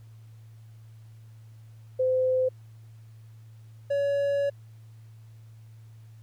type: tone pair in turn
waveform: sine / triangle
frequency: 514 / 564.1 Hz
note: C5 / C#5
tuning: -31 / +30 cents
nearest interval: major second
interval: 161 cents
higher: second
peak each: -21 dBFS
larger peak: neither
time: 1.99-2.49 / 3.9-4.5 s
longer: second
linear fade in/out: 10 ms
effects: added 111 Hz sine -46 dBFS peak until 6.22 s + pink hiss -66 dBFS RMS until 6.22 s